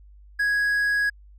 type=tone; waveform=triangle; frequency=1661.2 Hz; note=G#6; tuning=in tune; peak=-18 dBFS; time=0.39-1.1 s; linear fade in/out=10 ms; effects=added 50 Hz sine -46 dBFS peak until 1.38 s